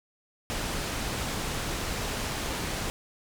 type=low-pass noise; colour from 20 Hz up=pink; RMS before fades=-32 dBFS; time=0.5-2.9 s; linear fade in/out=0 ms; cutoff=9600 Hz; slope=12 dB/octave; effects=none